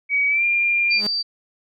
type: tone with pitch glide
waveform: sine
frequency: 2265 to 2396 Hz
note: C#7 to D7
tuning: +37 to +34 cents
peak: -16 dBFS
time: 0.09-1.02 s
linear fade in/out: 50 ms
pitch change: +97 cents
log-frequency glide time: 0.28-0.44 s
type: tone with exponential growth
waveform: sawtooth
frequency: 207.7 Hz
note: G#3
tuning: in tune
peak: -21 dBFS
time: 0.88-1.07 s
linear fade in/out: 5 ms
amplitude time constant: 40 ms
type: tone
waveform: sine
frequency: 4649 Hz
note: D8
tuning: 18 cents flat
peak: -20 dBFS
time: 0.9-1.23 s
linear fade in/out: 20 ms
effects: none